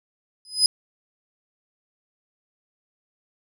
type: tone with exponential growth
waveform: 35% pulse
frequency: 5020 Hz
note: D#8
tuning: 15 cents sharp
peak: -8 dBFS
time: 0.45-0.66 s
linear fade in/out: 1 ms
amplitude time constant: 45 ms
effects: none